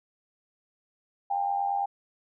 sine tone with amplitude modulation, 799 Hz, G5, 33 cents sharp, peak -22 dBFS, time 1.3-1.86 s, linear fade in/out 10 ms, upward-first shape sine, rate 89.1 Hz, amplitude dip 65%, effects none

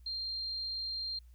sine tone, 4186 Hz, C8, in tune, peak -35 dBFS, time 0.06-1.19 s, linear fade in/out 5 ms, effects added 60 Hz sine -53 dBFS peak until 1.34 s + white hiss -75 dBFS RMS until 1.34 s

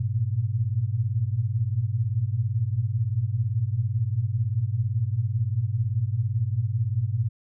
sine tone cluster, 101.7 / 114.6 / 119.6 Hz, G#2 / A#2 / A#2, -36 / -29 / +45 cents, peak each -26 / -32 / -25 dBFS, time 0-7.29 s, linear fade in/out 10 ms, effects none

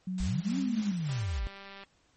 sine tone with pitch glide, 185 to 208.9 Hz, F#3 to G#3, 0 to +10 cents, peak -31 dBFS, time 0.07-0.92 s, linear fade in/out 5 ms, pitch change +210 cents, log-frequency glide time 0.58-0.68 s
white noise with tremolo, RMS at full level -42 dBFS, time 0.18-1.39 s, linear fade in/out 2 ms, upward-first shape sine, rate 3.4 Hz, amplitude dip 50%
sine linear two-way sweep, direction up then down, 42.13 to 277.2 to 42.13 Hz, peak -29 dBFS, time 0.2-1.47 s, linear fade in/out 0 ms, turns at 0.58 s
click train, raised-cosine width 0.3 ms, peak -31 dBFS, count 148, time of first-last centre 1.09-1.836 s, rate 197 Hz
effects pink hiss -68 dBFS RMS until 2.16 s + MP3 32 kbps

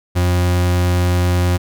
40% pulse tone, 89 Hz, F2, 33 cents sharp, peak -12 dBFS, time 0.15-1.58 s, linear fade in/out 20 ms, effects none

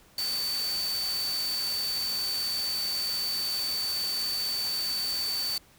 sine tone in noise, 4542 Hz, C#8, 41 cents sharp, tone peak -28 dBFS, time 0.18-5.58 s, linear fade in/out 2 ms, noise white, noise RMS -37 dBFS, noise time 0.18-5.58 s, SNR +6 dB, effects pink hiss -58 dBFS RMS until 5.78 s

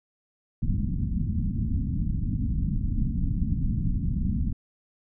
pink low-pass noise, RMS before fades -26 dBFS, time 0.62-4.53 s, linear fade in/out 5 ms, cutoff 250 Hz, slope 48 dB/octave, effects none

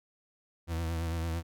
40% pulse tone with vibrato, 82.7 Hz, E2, 6 cents sharp, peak -30 dBFS, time 0.67-1.43 s, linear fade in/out 50 ms, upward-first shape triangle, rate 8.9 Hz, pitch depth 55 cents each way, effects none

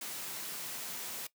white high-pass noise, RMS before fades -41 dBFS, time 0.01-1.27 s, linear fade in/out 5 ms, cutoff 120 Hz, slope 96 dB/octave, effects noise-tail reverb RT60 0.1 s tail -18 dB re dry

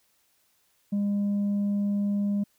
sine tone with tanh clipping, 202.8 Hz, G#3, 41 cents flat, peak -24 dBFS, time 0.92-2.44 s, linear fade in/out 10 ms, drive 2 dB, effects white hiss -68 dBFS RMS until 2.58 s

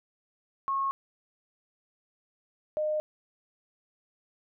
sine tone pair in turn, 1090 / 611.7 Hz, C#6 / D#5, -29 / -30 cents, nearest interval minor seventh, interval 1001 cents, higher first, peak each -26 / -26 dBFS, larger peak neither, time 0.68-0.91 / 2.77-3 s, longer neither, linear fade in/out 0 ms, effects none

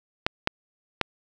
clicks, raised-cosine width 0.3 ms, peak -5 dBFS, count 3, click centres 0.265 / 0.474 / 1.013 s, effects none

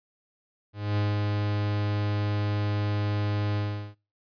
45% pulse tone with ADSR envelope, 103.5 Hz, G#2, 5 cents flat, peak -23 dBFS, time 0.73-3.95 s, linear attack 240 ms, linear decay 190 ms, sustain -2 dB, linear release 380 ms, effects noise-tail reverb RT60 0.3 s tail -24 dB re dry + resampled to 11025 Hz

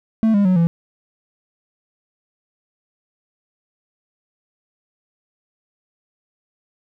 triangle tone with pitch steps, 221.9 / 202.3 / 184.45 / 168.17 Hz, A3 / G#3 / F#3 / E3, +15 / -45 / -5 / +35 cents, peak -10 dBFS, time 0.23-0.67 s, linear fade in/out 0 ms, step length 110 ms, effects none

